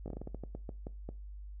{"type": "slowing click train", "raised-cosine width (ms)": 2, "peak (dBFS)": -28, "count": 13, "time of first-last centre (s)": [0.06, 1.09], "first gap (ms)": 19, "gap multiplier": 1.25, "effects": ["noise-tail reverb RT60 0.3 s tail -20 dB re dry", "added 50 Hz sine -43 dBFS peak until 1.6 s"]}